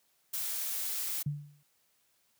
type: noise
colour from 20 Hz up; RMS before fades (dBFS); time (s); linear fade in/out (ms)
blue; -35; 0.33-1.23; 10
type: tone with exponential decay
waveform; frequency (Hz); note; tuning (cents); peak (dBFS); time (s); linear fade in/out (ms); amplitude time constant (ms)
sine; 146.1; D3; -9; -27; 1.26-1.63; 5; 79
effects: white hiss -72 dBFS RMS until 2.39 s + high-pass 60 Hz 12 dB/octave